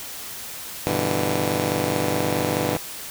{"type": "chord", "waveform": "10% pulse", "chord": "E minor seventh", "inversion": "first", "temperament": "just", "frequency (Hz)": [98.89, 123.61, 148.33, 164.81], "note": ["G2", "B2", "D3", "E3"], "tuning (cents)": [16, 2, 18, 0], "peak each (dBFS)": -20, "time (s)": [0.87, 2.77], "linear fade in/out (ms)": 0, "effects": ["white hiss -35 dBFS RMS until 3.1 s"]}